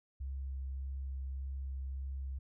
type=tone with vibrato; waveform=sine; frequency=67 Hz; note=C2; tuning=42 cents sharp; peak=-37 dBFS; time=0.2-2.39 s; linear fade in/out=10 ms; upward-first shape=sine; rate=1.7 Hz; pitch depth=11 cents each way; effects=none